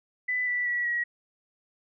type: tone with pitch steps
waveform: sine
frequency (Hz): 1996 / 1967.4 / 1939.2 / 1911.4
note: B6 / B6 / B6 / A#6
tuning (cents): +18 / -7 / -32 / +43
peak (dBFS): -25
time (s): 0.28-1.04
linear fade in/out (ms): 10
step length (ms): 190
effects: none